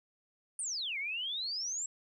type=exponential two-way sweep; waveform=sine; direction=down then up; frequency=9540 to 2100 to 7710 Hz; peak=-34 dBFS; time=0.59-1.86 s; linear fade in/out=2 ms; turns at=0.98 s; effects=12-bit